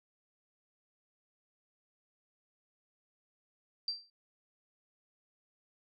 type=tone with exponential decay; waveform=sine; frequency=4699 Hz; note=D8; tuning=in tune; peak=-29 dBFS; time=3.88-4.1 s; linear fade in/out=2 ms; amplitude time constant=46 ms; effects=none